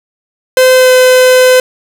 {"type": "tone with pitch glide", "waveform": "45% pulse", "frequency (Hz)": [514, 509.3], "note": ["C5", "C5"], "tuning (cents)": [-31, -47], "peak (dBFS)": -3, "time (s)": [0.57, 1.6], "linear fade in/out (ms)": 2, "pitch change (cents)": -16, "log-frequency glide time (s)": [0.75, 0.91], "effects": ["7-bit"]}